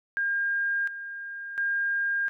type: tone with tremolo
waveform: sine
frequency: 1610 Hz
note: G6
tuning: 46 cents sharp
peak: -24 dBFS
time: 0.17-2.29 s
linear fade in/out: 0 ms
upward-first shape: square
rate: 0.71 Hz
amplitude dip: 70%
effects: none